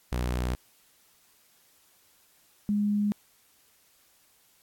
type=tone pair in turn; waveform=sawtooth / sine; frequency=61.4 / 206.5 Hz; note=B1 / G#3; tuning=-9 / -10 cents; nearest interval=octave + major sixth; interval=2099 cents; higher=second; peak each=-23 dBFS; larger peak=neither; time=0.12-0.55 / 2.69-3.12 s; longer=neither; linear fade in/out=0 ms; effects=white hiss -63 dBFS RMS until 4.62 s + AAC 64 kbps